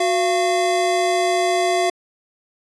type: tone pair together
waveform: square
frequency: 366.4 / 686.5 Hz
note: F#4 / F5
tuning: -17 / -30 cents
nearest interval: major seventh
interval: 1087 cents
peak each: -21 / -19 dBFS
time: 0-1.9 s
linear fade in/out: 5 ms
effects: resampled to 22050 Hz